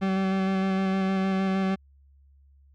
40% pulse tone with vibrato, 191.3 Hz, G3, 42 cents flat, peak -22 dBFS, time 0.01-1.76 s, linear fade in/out 20 ms, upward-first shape square, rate 6.5 Hz, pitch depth 12 cents each way, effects added 69 Hz sine -54 dBFS peak until 2.74 s + low-pass 3000 Hz 12 dB/octave

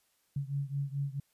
sine beating tone pair, 138.59 / 143.19 Hz, C#3 / D3, 0 / -43 cents, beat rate 4.6 Hz, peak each -34 / -36 dBFS, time 0.36-1.2 s, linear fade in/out 5 ms, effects white hiss -73 dBFS RMS until 1.33 s + resampled to 32000 Hz

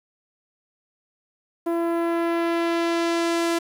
sawtooth tone with low-pass filter sweep, 337 Hz, E4, 38 cents sharp, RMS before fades -23 dBFS, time 1.66-3.59 s, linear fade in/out 10 ms, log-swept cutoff 900 to 12000 Hz, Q 0.73, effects 8-bit

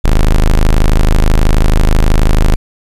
40% pulse tone, 26.18 Hz, G#0, 15 cents sharp, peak -4 dBFS, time 0.04-2.56 s, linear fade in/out 10 ms, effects resampled to 32000 Hz + 7-bit

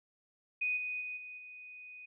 sine tone with level steps, 2489 Hz, D#7, in tune, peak -30 / -35 / -38 / -44 / -47 dBFS, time 0.61-2.06 s, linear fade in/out 10 ms, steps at 0.76 / 1 / 1.16 / 1.37 s, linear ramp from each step 20 ms, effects none

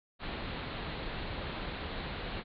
pink low-pass noise, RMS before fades -39 dBFS, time 0.19-2.44 s, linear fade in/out 50 ms, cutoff 4300 Hz, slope 96 dB/octave, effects none

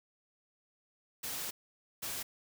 white noise bursts at uneven times, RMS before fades -39 dBFS, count 2, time 1.23-1.51 / 2.02-2.23 s, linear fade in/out 10 ms, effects none

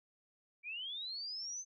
sine linear sweep, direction up, 2297 to 6272 Hz, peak -40 dBFS, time 0.63-1.65 s, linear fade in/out 50 ms, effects none

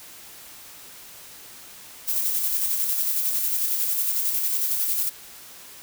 violet noise with tremolo, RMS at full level -23 dBFS, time 2.07-5.1 s, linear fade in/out 20 ms, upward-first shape square, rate 11 Hz, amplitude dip 30%, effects white hiss -44 dBFS RMS until 5.82 s

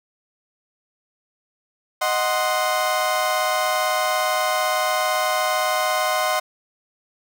30% pulse chord, C diminished, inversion first, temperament equal, 622.3 / 740 / 1046.5 Hz, Eb5 / Gb5 / C6, 0 / 0 / 0 cents, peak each -21 dBFS, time 2.01-6.4 s, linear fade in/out 10 ms, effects none

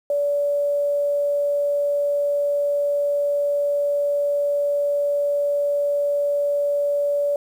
sine tone, 575 Hz, D5, 37 cents flat, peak -18 dBFS, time 0.1-7.36 s, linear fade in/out 2 ms, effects 8-bit

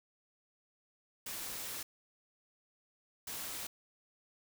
white noise bursts at uneven times, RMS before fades -42 dBFS, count 2, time 1.26-1.83 / 3.27-3.67 s, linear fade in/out 5 ms, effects none

